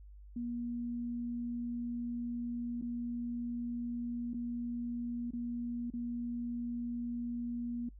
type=tone with dropouts; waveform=sine; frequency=238.7 Hz; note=A#3; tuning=41 cents sharp; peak=-35 dBFS; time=0.36-7.89 s; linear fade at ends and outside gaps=5 ms; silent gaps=2.814-2.822 / 4.335-4.342 / 5.308-5.333 / 5.903-5.936 s; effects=noise-tail reverb RT60 0.1 s tail -21 dB re dry + added 50 Hz sine -50 dBFS peak until 7.99 s